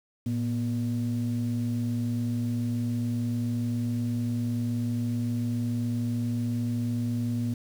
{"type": "tone pair together", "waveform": "sine", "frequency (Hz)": [113.7, 240.8], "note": ["A#2", "B3"], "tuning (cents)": [-43, -44], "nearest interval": "octave + minor second", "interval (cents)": 1299, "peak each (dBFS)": -27, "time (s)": [0.26, 7.54], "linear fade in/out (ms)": 5, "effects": ["tanh soft clip ceiling -21 dBFS", "8-bit"]}